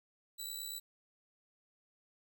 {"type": "tone with amplitude modulation", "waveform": "15% pulse", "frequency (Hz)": 3951, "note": "B7", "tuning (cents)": 0, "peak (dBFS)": -31, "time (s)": [0.38, 0.8], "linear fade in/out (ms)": 20, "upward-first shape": "sine", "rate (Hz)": 68.3, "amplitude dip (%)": 60, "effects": []}